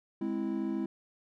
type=chord; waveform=triangle; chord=Ab augmented; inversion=none; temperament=equal; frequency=207.7 / 261.6 / 329.6 Hz; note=Ab3 / C4 / E4; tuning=0 / 0 / 0 cents; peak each=-33 / -34 / -32 dBFS; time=0.21-0.86 s; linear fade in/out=5 ms; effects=none